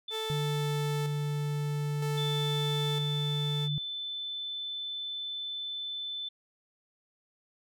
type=tone with exponential decay; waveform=sine; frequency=3520 Hz; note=A7; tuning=in tune; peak=-35 dBFS; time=0.08-2.66 s; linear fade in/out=5 ms; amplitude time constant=560 ms
type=tone with tremolo; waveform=sawtooth; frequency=440 Hz; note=A4; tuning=in tune; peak=-30 dBFS; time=0.1-3.69 s; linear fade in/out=50 ms; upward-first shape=square; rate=0.52 Hz; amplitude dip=50%
type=tone with pitch glide; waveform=sine; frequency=148 to 146.72 Hz; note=D3 to D3; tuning=+14 to -1 cents; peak=-29 dBFS; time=0.3-3.78 s; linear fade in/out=0 ms; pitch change=-15 cents; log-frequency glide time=0.55-0.65 s
type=tone; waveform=sine; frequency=3520 Hz; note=A7; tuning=in tune; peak=-34 dBFS; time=2.17-6.29 s; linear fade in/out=10 ms
effects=none